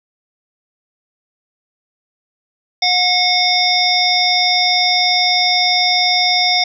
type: harmonic tone with a mistuned harmonic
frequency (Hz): 724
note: F#5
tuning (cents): -38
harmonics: 1 / 3 / 5 / 7 / 8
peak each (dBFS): -18 / -18 / -18 / -18 / -18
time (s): 2.82-6.64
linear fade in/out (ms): 5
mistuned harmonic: 8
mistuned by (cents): -78
effects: none